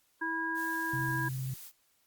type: harmonic tone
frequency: 326.5 Hz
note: E4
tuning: 17 cents flat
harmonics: 1 / 3 / 5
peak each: -38 / -37 / -33 dBFS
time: 0.21-1.29 s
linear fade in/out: 10 ms
type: noise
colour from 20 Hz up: blue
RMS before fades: -47 dBFS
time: 0.54-1.72 s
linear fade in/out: 50 ms
type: tone with vibrato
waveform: sine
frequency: 130.81 Hz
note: C3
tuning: in tune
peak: -33 dBFS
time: 0.93-1.54 s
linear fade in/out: 5 ms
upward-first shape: square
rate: 20 Hz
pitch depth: 31 cents each way
effects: white hiss -71 dBFS RMS until 2.06 s + Opus 48 kbps